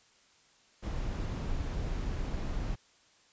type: noise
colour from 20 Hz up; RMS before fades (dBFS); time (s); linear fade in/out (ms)
brown; -34; 0.82-2.76; 20
effects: white hiss -64 dBFS RMS until 3.32 s + resampled to 16000 Hz